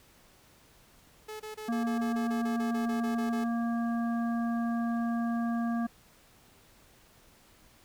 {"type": "tone bursts", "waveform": "sawtooth", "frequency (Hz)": 430.4, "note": "A4", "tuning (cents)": -38, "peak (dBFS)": -35, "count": 15, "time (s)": [1.28, 3.444], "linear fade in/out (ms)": 10, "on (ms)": 120, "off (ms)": 26}
{"type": "harmonic tone", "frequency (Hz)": 233.1, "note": "A#3", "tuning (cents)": 0, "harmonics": [1, 3, 5, 7], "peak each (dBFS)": [-28, -38, -42, -45], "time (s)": [1.68, 5.87], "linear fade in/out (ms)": 10}
{"effects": ["pink hiss -60 dBFS RMS until 7.84 s"]}